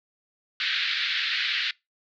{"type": "band-pass noise", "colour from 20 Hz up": "white", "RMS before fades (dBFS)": -27, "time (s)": [0.6, 1.71], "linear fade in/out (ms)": 2, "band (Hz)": [1500, 4200], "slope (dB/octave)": 48, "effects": ["noise-tail reverb RT60 0.2 s tail -23 dB re dry"]}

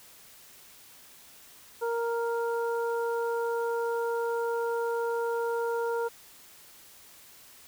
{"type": "harmonic tone", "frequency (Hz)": 466.2, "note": "A#4", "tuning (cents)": 0, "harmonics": [1, 2, 3], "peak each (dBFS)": [-28, -34, -38], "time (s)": [1.81, 6.09], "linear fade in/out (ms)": 20, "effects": ["white hiss -53 dBFS RMS until 7.67 s"]}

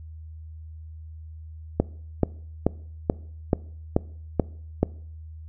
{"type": "click train", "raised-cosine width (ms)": 2, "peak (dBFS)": -5, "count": 8, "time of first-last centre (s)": [1.8, 4.83], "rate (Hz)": 2.31, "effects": ["noise-tail reverb RT60 0.6 s tail -22 dB re dry", "added 79 Hz sine -38 dBFS peak until 5.48 s"]}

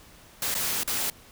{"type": "noise with dropouts", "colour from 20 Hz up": "white", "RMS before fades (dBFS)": -28, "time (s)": [0.42, 1.1], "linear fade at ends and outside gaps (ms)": 2, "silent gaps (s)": [[0.543, 0.55], [0.834, 0.876]], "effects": ["pink hiss -52 dBFS RMS until 1.31 s"]}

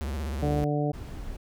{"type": "tone with vibrato", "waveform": "square", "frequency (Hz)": 72, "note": "D2", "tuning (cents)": -34, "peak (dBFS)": -30, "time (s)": [0.01, 0.64], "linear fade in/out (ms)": 0, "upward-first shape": "sine", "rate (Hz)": 16, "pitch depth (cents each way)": 200}
{"type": "harmonic tone", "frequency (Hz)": 147.2, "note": "D3", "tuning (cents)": 4, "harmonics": [1, 2, 3, 4, 5], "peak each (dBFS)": [-27, -30, -32, -33, -34], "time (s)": [0.42, 0.92], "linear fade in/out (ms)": 10}
{"type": "noise", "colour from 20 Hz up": "brown", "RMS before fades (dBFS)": -37, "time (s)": [0.93, 1.37], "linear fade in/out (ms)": 10}
{"effects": []}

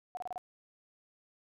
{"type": "tone bursts", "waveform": "sine", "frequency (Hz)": 729, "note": "F#5", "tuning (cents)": -26, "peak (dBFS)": -36, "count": 5, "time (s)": [0.15, 0.379], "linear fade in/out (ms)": 0, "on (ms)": 21, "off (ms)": 31, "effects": []}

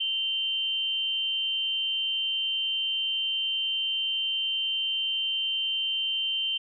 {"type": "tone pair together", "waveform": "sine", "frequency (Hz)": [2794, 3105], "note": ["F7", "G7"], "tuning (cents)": [0, -17], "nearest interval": "major second", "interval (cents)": 183, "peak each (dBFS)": [-34, -26], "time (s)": [0, 6.58], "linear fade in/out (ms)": 10, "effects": []}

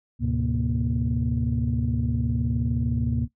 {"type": "tone cluster", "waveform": "sine", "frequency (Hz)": [74.5, 108.2, 127.6, 236.2], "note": ["D2", "A2", "C3", "A#3"], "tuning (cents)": [25, -29, -43, 23], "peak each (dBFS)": -27, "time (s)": [0.19, 3.28], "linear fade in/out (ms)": 50, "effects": ["noise-tail reverb RT60 0.1 s tail -17 dB re dry", "tanh soft clip ceiling -14 dBFS"]}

